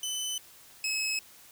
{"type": "tone pair in turn", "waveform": "20% pulse", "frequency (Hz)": [3021, 2575], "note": ["F#7", "E7"], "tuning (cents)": [35, -41], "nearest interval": "minor third", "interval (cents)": 276, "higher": "first", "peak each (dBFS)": [-26, -24], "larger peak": "second", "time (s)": [[0.03, 0.38], [0.84, 1.19]], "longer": "neither", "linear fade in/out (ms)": 2, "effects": ["white hiss -54 dBFS RMS until 1.51 s"]}